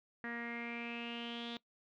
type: tone with low-pass filter sweep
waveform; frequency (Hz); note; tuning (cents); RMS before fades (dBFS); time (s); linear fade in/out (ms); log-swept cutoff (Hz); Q
sawtooth; 235.5; A#3; +18; -43; 0.24-1.57; 0; 1800 to 3600; 8.2
effects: noise-tail reverb RT60 0.1 s tail -21 dB re dry